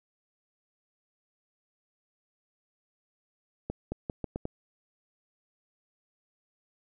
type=accelerating click train; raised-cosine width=2 ms; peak=-19 dBFS; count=6; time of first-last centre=3.7-4.454 s; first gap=220 ms; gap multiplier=0.81; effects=none